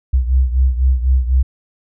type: beating tone pair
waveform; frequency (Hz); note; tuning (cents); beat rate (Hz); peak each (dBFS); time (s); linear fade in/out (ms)
sine; 63.5 / 67.5; B1 / C#2; +49 / -45; 4; -12 / -17; 0.13-1.43; 10
effects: none